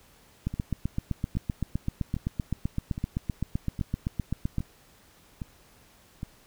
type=two click trains; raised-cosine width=5 ms; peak=-15 / -21 dBFS; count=33 / 8; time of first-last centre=0.47-4.583 / 0.54-6.231 s; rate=7.78 / 1.23 Hz; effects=pink hiss -58 dBFS RMS until 6.46 s